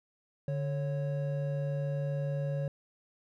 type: tone pair together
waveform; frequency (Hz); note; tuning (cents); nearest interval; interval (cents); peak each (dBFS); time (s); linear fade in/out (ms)
triangle; 145.94 / 551; D3 / C#5; -11 / -11; octave + major seventh; 2300; -29 / -35; 0.48-2.68; 2
effects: none